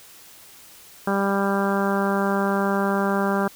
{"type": "harmonic tone", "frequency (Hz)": 197.7, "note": "G3", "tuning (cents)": 15, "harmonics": [1, 2, 3, 4, 5, 6, 7, 8], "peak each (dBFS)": [-23, -26, -28, -29, -30, -31, -31, -32], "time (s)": [1.07, 3.48], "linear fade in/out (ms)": 5, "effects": ["white hiss -47 dBFS RMS until 3.55 s"]}